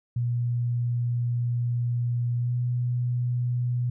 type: tone with pitch glide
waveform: sine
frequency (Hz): 120.4 to 122.58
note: B2 to B2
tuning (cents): -44 to -13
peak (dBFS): -23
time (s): 0.16-3.9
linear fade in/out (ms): 5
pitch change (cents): +31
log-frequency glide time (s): 2.38-2.53
effects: none